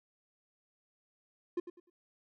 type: tone with echo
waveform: triangle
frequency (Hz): 351.1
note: F4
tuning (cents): +9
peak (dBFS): -28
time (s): 1.57-1.6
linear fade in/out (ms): 5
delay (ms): 100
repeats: 3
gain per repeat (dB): -12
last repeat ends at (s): 1.9
effects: none

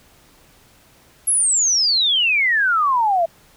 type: exponential sweep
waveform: sine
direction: down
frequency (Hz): 11310 to 648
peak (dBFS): -14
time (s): 1.27-3.26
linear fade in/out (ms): 10
effects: pink hiss -52 dBFS RMS until 3.56 s

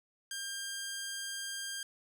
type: tone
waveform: 10% pulse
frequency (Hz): 1600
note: G6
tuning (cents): +35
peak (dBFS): -29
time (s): 0.31-1.83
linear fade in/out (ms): 2
effects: none

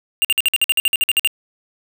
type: tone bursts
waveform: square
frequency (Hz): 2794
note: F7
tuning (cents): 0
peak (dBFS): -13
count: 14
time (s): 0.22-1.274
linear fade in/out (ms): 0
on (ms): 27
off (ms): 52
effects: 8-bit

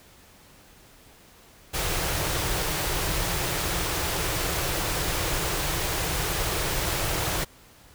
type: band-stop noise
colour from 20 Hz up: pink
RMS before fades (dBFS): -27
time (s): 1.73-7.45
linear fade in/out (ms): 20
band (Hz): 190 to 290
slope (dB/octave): 96
effects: pink hiss -53 dBFS RMS until 7.94 s

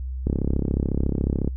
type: click train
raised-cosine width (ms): 3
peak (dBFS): -10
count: 42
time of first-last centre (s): 0.27-1.476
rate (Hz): 34
effects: noise-tail reverb RT60 0.1 s tail -24 dB re dry + added 64 Hz sine -27 dBFS peak until 1.56 s

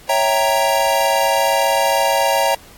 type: chord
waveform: square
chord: C# diminished seventh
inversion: none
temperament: equal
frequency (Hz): 554.4 / 659.3 / 784 / 932.3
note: C#5 / E5 / G5 / Bb5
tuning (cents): 0 / 0 / 0 / 0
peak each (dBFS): -20 / -21 / -21 / -19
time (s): 0.09-2.55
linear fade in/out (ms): 5
effects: pink hiss -44 dBFS RMS until 2.77 s + AAC 64 kbps

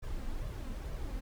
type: noise with flanger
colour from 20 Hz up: brown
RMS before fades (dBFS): -38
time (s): 0.02-1.21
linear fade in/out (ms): 20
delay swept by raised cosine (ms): 1.7 to 3.9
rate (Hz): 2.2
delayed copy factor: +0.55
effects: none

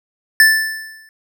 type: tone with exponential decay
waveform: square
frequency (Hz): 1760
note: A6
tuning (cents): 0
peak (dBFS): -5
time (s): 0.4-1.09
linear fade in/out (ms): 1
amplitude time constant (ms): 150
effects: none

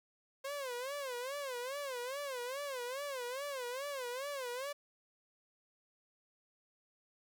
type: tone with vibrato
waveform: sawtooth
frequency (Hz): 528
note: C5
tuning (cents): +16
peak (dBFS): -35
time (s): 0.44-4.73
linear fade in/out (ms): 10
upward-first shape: sine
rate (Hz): 2.4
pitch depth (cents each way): 160
effects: 11-bit

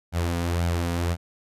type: tone with flanger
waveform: sawtooth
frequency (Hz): 85.7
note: F2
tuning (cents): -32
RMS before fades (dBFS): -25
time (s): 0.12-1.17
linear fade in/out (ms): 50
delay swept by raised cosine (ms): 1.3 to 4.2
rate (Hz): 1.9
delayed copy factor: +0.5
effects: resampled to 32000 Hz

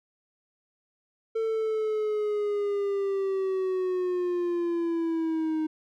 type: linear sweep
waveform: triangle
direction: down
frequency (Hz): 449.4 to 311.1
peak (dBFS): -23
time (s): 1.35-5.67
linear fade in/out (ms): 10
effects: none

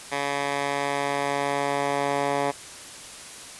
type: tone with band-pass filter sweep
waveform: 10% pulse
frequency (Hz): 141.4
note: C#3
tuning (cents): +35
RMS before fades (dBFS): -26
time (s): 0.11-2.52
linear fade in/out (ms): 20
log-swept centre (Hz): 1700 to 920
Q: 0.75
effects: white hiss -41 dBFS RMS until 3.59 s + resampled to 24000 Hz

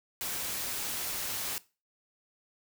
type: noise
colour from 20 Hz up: white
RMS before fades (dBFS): -35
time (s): 0.21-1.58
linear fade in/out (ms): 0
effects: noise-tail reverb RT60 0.3 s tail -19 dB re dry

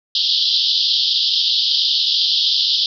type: band-pass noise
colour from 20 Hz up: pink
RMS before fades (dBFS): -17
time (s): 0.15-2.86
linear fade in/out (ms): 2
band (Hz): 3100 to 5100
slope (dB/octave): 96
effects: none

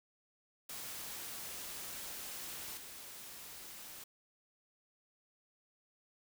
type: noise with level steps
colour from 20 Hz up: white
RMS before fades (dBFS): -45 / -50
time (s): 0.69-4.04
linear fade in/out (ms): 5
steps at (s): 2.77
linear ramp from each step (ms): 5
effects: none

